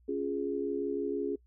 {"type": "chord", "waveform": "sine", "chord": "Db major", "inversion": "none", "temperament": "equal", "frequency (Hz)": [277.2, 349.2, 415.3], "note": ["Db4", "F4", "Ab4"], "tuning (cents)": [0, 0, 0], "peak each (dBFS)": [-35, -36, -33], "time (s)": [0.08, 1.36], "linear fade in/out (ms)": 10, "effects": ["noise-tail reverb RT60 0.1 s tail -23 dB re dry", "added 60 Hz sine -60 dBFS peak until 1.46 s"]}